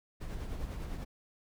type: noise with tremolo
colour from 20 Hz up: brown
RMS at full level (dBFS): -37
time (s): 0.2-1.05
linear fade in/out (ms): 20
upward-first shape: sine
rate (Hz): 9.9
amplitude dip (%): 40
effects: none